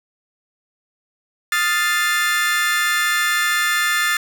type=chord; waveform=35% pulse; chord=F dominant seventh; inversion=third; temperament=equal; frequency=1244.5 / 1396.9 / 1760 / 2093 Hz; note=Eb6 / F6 / A6 / C7; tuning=0 / 0 / 0 / 0 cents; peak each=-23 / -22 / -17 / -23 dBFS; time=1.52-4.17 s; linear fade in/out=2 ms; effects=none

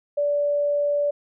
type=tone; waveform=sine; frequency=580 Hz; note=D5; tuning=22 cents flat; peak=-19 dBFS; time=0.17-1.11 s; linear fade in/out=10 ms; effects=none

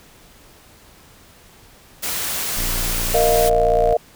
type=noise; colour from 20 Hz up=white; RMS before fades=-24 dBFS; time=2.02-3.5 s; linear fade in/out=20 ms
type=tone; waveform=square; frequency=29.14 Hz; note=A#0; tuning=in tune; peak=-23 dBFS; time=2.57-3.93 s; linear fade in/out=0 ms
type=chord; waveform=sine; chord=Bb suspended fourth; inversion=none; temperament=just; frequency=466.2 / 621.6 / 699.2 Hz; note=Bb4 / Eb5 / F5; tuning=0 / -2 / +2 cents; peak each=-18 dBFS; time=3.14-3.97 s; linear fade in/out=5 ms
effects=pink hiss -48 dBFS RMS until 4.15 s

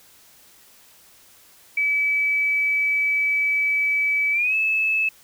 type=tone with pitch glide; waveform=sine; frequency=2294 to 2605 Hz; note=D7 to E7; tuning=-41 to -21 cents; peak=-18 dBFS; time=1.77-5.09 s; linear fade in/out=5 ms; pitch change=+220 cents; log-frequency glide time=4.32-4.55 s; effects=white hiss -52 dBFS RMS until 5.23 s

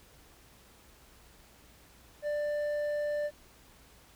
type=tone with hard clipping; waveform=sine; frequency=591 Hz; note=D5; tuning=11 cents sharp; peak=-31 dBFS; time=2.22-3.31 s; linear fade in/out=50 ms; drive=5 dB; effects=added 60 Hz sine -64 dBFS peak until 4.15 s + pink hiss -59 dBFS RMS until 4.15 s

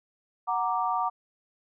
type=chord; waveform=sine; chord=Gb augmented; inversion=none; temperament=equal; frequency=740 / 932.3 / 1174.7 Hz; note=Gb5 / Bb5 / D6; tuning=0 / 0 / 0 cents; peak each=-29 dBFS; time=0.47-1.1 s; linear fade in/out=20 ms; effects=none

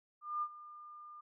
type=tone with ADSR envelope; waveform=sine; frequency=1204 Hz; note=D6; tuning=43 cents sharp; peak=-32 dBFS; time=0.21-1.21 s; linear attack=210 ms; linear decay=60 ms; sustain=-17 dB; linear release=8 ms; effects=none

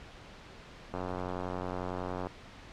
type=click train; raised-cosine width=1 ms; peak=-22 dBFS; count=122; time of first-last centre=0.94-2.27 s; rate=91 Hz; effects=pink hiss -50 dBFS RMS until 2.72 s + low-pass 4000 Hz 12 dB/octave

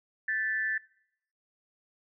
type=tone with amplitude modulation; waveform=sine; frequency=1760 Hz; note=A6; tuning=in tune; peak=-24 dBFS; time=0.28-0.78 s; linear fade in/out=5 ms; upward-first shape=sine; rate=211 Hz; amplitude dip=70%; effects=noise-tail reverb RT60 0.7 s tail -22 dB re dry

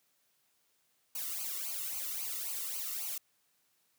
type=noise with flanger; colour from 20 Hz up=blue; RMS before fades=-38 dBFS; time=1.15-3.18 s; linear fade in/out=5 ms; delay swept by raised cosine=0.55 to 1.27 ms; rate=3.7 Hz; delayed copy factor=-0.85; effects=white hiss -74 dBFS RMS until 3.98 s + high-pass 80 Hz 12 dB/octave

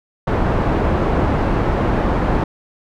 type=low-pass noise; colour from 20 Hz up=pink; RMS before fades=-17 dBFS; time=0.27-2.44 s; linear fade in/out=5 ms; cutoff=1100 Hz; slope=12 dB/octave; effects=none

